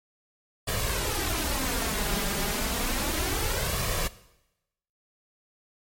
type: noise with flanger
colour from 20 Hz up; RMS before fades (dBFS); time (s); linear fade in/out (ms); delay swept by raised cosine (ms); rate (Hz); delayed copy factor
pink; -28; 0.67-4.08; 10; 1.7 to 5; 0.31; +0.6
effects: noise-tail reverb RT60 0.9 s tail -18 dB re dry + MP3 64 kbps